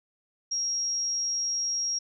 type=tone; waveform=sine; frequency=5610 Hz; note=F8; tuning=7 cents sharp; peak=-26 dBFS; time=0.51-1.99 s; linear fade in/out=10 ms; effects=none